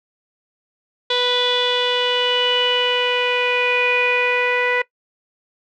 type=tone with low-pass filter sweep; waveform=sawtooth; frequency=492.8 Hz; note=B4; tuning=4 cents flat; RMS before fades=-18 dBFS; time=1.1-4.82 s; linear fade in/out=5 ms; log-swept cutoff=3600 to 2200 Hz; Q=9.2; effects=noise-tail reverb RT60 0.1 s tail -20 dB re dry